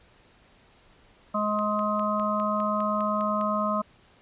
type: harmonic tone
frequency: 210.1 Hz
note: G#3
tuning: 20 cents sharp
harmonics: 1 / 3 / 5 / 6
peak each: -29 / -29 / -29 / -29 dBFS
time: 1.34-3.82 s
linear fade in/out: 10 ms
type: click train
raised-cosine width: 0.3 ms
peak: -27 dBFS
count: 10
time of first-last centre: 1.59-3.412 s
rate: 4.94 Hz
effects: pink hiss -58 dBFS RMS until 4.21 s + resampled to 8000 Hz